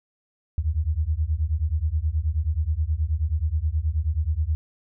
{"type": "beating tone pair", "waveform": "sine", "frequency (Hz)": [73.42, 82.82], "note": ["D2", "E2"], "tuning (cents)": [0, 9], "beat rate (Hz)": 9.4, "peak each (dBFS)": -24, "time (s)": [0.58, 4.55], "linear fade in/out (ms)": 0, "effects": []}